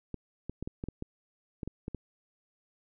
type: clicks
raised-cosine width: 3 ms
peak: -23 dBFS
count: 11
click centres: 0.143 / 0.496 / 0.626 / 0.675 / 0.839 / 0.886 / 1.024 / 1.632 / 1.676 / 1.881 / 1.947 s
effects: none